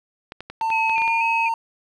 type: clicks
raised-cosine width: 0.3 ms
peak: -18 dBFS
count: 9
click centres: 0.321 / 0.406 / 0.5 / 0.612 / 0.703 / 0.896 / 0.981 / 1.019 / 1.078 s
type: tone with pitch glide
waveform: triangle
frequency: 896 to 912.7 Hz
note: A5 to A#5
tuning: +31 to -37 cents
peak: -18 dBFS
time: 0.61-1.54 s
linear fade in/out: 2 ms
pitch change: +32 cents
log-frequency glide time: 0.92-1.11 s
type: tone with vibrato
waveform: sine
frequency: 2487 Hz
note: D#7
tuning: 1 cent flat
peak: -21 dBFS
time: 0.71-1.49 s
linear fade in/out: 10 ms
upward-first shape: square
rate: 2 Hz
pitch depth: 48 cents each way
effects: none